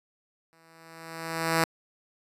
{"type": "tone with exponential growth", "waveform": "5% pulse", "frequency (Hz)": 163.6, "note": "E3", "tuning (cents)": -13, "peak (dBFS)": -9, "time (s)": [0.53, 1.64], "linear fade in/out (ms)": 0, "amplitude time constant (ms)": 240, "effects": ["resampled to 32000 Hz"]}